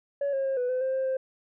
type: tone with pitch steps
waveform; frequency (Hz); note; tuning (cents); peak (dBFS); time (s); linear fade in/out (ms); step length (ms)
sine; 564 / 541 / 537 / 494.9 / 509 / 525 / 528 / 525; C#5 / C#5 / C5 / B4 / C5 / C5 / C5 / C5; +30 / -42 / +45 / +4 / -48 / +6 / +16 / +6; -23; 0.21-1.17; 5; 120
effects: tanh soft clip ceiling -23 dBFS